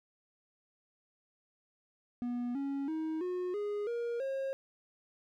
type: tone with pitch steps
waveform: triangle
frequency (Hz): 242.9 / 277.4 / 316.8 / 361.8 / 413.3 / 472 / 539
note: B3 / C#4 / D#4 / F#4 / G#4 / A#4 / C#5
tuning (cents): -29 / +1 / +31 / -39 / -8 / +22 / -49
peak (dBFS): -31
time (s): 2.22-4.53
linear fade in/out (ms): 0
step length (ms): 330
effects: none